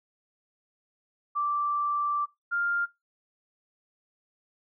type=tone pair in turn; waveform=sine; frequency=1170 / 1399.8 Hz; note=D6 / F6; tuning=-7 / +4 cents; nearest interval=minor third; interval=311 cents; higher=second; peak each=-25 dBFS; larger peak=neither; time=1.35-2.26 / 2.51-2.86 s; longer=first; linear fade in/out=20 ms; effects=noise-tail reverb RT60 0.2 s tail -19 dB re dry